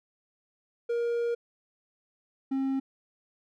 triangle tone pair in turn, 471.4 / 268.4 Hz, A#4 / C4, +19 / +44 cents, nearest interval minor seventh, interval 975 cents, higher first, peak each -24 dBFS, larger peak neither, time 0.89-1.35 / 2.51-2.8 s, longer first, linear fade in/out 10 ms, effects none

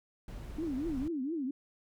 brown noise, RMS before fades -43 dBFS, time 0.28-1.08 s, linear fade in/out 2 ms
sine tone with vibrato, 293.7 Hz, D4, in tune, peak -32 dBFS, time 0.58-1.51 s, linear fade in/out 5 ms, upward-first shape triangle, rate 4.3 Hz, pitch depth 300 cents each way
effects none

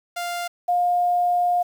sawtooth / sine tone pair in turn, 698.5 / 709.1 Hz, F5 / F5, 0 / +26 cents, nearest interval unison, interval 26 cents, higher second, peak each -22 / -17 dBFS, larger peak second, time 0.16-0.48 / 0.68-1.63 s, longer second, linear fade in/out 10 ms, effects 8-bit

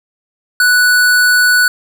square tone, 1480 Hz, F#6, in tune, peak -8 dBFS, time 0.6-1.68 s, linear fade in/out 2 ms, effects none

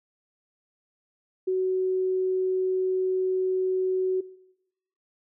sine tone, 373.4 Hz, F#4, 16 cents sharp, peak -22 dBFS, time 1.47-4.21 s, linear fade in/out 10 ms, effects noise-tail reverb RT60 0.9 s tail -21 dB re dry

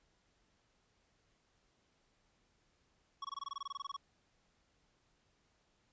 square tone bursts, 1114 Hz, C#6, 8 cents sharp, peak -40 dBFS, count 16, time 3.22-3.966 s, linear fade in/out 5 ms, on 26 ms, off 22 ms, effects pink hiss -75 dBFS RMS until 5.92 s + resampled to 16000 Hz

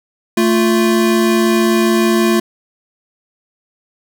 square tone pair together, 222.6 / 349.2 Hz, A3 / F4, +20 / 0 cents, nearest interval minor sixth, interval 780 cents, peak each -14 dBFS, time 0.37-2.4 s, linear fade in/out 5 ms, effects none

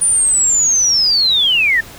sine linear sweep, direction down, 9480 to 1744 Hz, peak -10 dBFS, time 0.01-1.81 s, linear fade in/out 10 ms, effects pink hiss -36 dBFS RMS until 1.98 s

